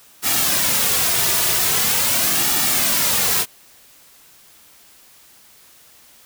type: noise with flanger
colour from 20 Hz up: white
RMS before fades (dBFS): -18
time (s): 0.22-3.46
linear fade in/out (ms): 50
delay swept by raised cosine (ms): 1.9 to 3.8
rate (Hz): 0.43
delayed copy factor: -0.55
effects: white hiss -49 dBFS RMS until 6.25 s